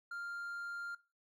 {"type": "tone", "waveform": "triangle", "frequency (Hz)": 1396.9, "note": "F6", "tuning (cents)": 0, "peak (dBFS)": -39, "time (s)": [0.11, 0.95], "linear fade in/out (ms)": 5, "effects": ["noise-tail reverb RT60 0.3 s tail -18 dB re dry"]}